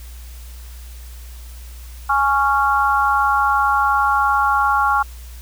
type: chord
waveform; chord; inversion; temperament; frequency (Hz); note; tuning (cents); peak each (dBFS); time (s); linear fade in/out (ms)
sine; Db major; second; just; 831.5 / 1108.7 / 1385.9; Ab5 / Db6 / F6; +2 / 0 / -14; -18; 2.09-5.03; 10
effects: added 60 Hz sine -33 dBFS peak until 5.41 s + white hiss -45 dBFS RMS until 5.41 s